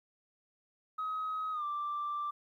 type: tone with pitch glide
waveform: sine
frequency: 1268 to 1176.3 Hz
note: D#6 to D6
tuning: +32 to +2 cents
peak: -32 dBFS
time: 0.98-2.31 s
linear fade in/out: 10 ms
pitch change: -130 cents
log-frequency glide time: 1.52-1.64 s
effects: tanh soft clip ceiling -30 dBFS + 12-bit